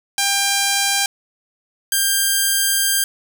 5% pulse tone pair in turn, 796 / 1592 Hz, G5 / G6, +26 / +26 cents, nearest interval octave, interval 1200 cents, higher second, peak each -4 dBFS, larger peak neither, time 0.18-1.06 / 1.92-3.04 s, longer second, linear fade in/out 2 ms, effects none

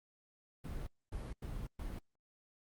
brown noise bursts at uneven times, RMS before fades -42 dBFS, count 4, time 0.64-0.87 / 1.12-1.33 / 1.42-1.67 / 1.79-1.99 s, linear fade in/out 5 ms, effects Opus 32 kbps

